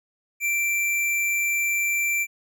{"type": "tone", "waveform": "square", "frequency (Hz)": 2349, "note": "D7", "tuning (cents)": 0, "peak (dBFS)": -22, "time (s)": [0.4, 2.27], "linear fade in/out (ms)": 50, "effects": []}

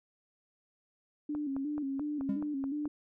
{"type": "tone with vibrato", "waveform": "sine", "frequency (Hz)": 284.3, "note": "C#4", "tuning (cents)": 44, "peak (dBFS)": -32, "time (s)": [1.29, 2.88], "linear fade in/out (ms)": 5, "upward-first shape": "square", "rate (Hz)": 2.8, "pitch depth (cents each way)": 76}
{"type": "click train", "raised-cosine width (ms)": 1, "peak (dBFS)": -30, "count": 8, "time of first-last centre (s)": [1.35, 2.855], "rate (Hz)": 4.65}
{"type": "tone with exponential decay", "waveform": "triangle", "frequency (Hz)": 201.6, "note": "G3", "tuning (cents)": 49, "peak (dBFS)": -26, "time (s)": [2.29, 2.56], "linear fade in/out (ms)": 2, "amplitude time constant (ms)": 57}
{"effects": []}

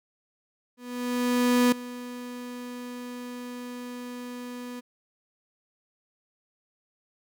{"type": "tone with ADSR envelope", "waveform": "35% pulse", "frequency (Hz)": 245.9, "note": "B3", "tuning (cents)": -7, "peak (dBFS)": -16, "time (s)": [0.77, 4.81], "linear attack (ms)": 950, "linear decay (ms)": 5, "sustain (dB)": -18, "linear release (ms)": 21, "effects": []}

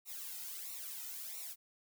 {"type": "noise with flanger", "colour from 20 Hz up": "blue", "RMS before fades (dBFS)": -45, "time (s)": [0.05, 1.56], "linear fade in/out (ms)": 50, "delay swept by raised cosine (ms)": [0.61, 1.81], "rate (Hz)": 1.5, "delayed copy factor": -0.8, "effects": []}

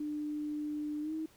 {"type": "tone with pitch glide", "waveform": "sine", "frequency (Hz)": [298.9, 316.1], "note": ["D4", "D#4"], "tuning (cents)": [31, 27], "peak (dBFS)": -34, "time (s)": [0, 1.26], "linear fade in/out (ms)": 5, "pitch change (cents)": 96, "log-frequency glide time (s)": [1.01, 1.13], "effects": ["pink hiss -63 dBFS RMS until 1.36 s"]}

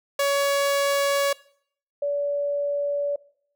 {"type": "tone pair in turn", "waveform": ["sawtooth", "sine"], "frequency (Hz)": [562, 573.8], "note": ["C#5", "D5"], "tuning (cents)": [24, -40], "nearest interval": "unison", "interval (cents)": 36, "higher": "second", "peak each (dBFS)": [-16, -22], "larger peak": "first", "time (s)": [[0.19, 1.33], [2.02, 3.16]], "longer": "neither", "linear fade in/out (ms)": 5, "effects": ["noise-tail reverb RT60 0.6 s tail -21 dB re dry"]}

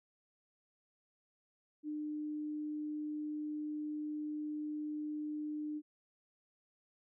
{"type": "tone", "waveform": "sine", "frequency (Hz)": 301.4, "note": "D4", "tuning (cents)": 45, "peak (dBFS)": -37, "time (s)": [1.83, 5.82], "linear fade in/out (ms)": 50, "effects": []}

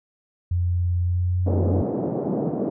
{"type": "tone with pitch glide", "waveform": "sine", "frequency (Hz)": [88.2, 90.99], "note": ["F2", "F#2"], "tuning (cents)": [18, -28], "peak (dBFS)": -19, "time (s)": [0.51, 1.82], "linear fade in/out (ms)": 5, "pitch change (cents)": 54, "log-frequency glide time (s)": [1.03, 1.44]}
{"type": "band-pass noise", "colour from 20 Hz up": "pink", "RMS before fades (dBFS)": -25, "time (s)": [1.46, 2.7], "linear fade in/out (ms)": 10, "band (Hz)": [160, 600], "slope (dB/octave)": 24}
{"effects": []}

